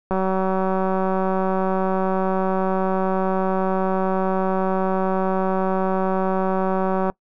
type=click train; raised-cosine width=1 ms; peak=-9 dBFS; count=1322; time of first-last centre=0.11-7.099 s; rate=189 Hz; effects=noise-tail reverb RT60 0.1 s tail -23 dB re dry